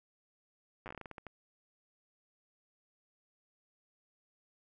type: slowing click train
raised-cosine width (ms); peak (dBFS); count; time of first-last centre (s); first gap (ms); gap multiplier
0.5; -30; 13; 0.86-1.267; 8; 1.24
effects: none